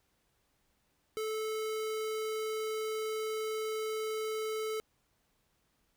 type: tone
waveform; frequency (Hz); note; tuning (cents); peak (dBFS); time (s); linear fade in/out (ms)
square; 435.7; A4; -17; -34; 1.17-4.8; 0
effects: pink hiss -75 dBFS RMS until 5.96 s